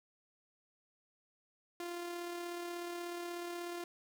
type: tone with amplitude modulation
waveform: sawtooth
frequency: 347.4 Hz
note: F4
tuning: 9 cents flat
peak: -35 dBFS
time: 1.8-3.84 s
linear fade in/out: 2 ms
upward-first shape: sine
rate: 36.5 Hz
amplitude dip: 30%
effects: none